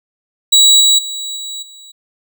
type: tone with level steps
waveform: 30% pulse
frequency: 3900 Hz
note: B7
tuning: 23 cents flat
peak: -3 / -5 / -19 / -21 / -33 dBFS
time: 0.52-1.92 s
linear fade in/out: 10 ms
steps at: 0.8 / 0.98 / 1.36 / 1.62 s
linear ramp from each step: 10 ms
effects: none